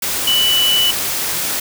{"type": "tone in noise", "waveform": "sine", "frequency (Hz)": 2970, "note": "F#7", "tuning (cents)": 6, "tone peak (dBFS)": -12, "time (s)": [0.27, 0.91], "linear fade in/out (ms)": 5, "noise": "white", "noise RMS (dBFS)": -20, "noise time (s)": [0.02, 1.6], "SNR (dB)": 5, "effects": []}